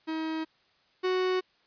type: tone pair in turn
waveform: 45% pulse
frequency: 318.5 / 369.9 Hz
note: D#4 / F#4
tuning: +41 / 0 cents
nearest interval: minor third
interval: 259 cents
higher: second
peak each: -30 / -25 dBFS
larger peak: second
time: 0.07-0.45 / 1.03-1.41 s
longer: neither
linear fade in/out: 20 ms
effects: white hiss -66 dBFS RMS until 1.66 s + resampled to 11025 Hz